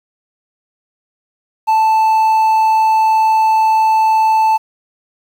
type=tone; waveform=triangle; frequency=879 Hz; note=A5; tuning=2 cents flat; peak=-7 dBFS; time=1.67-4.58 s; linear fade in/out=20 ms; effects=7-bit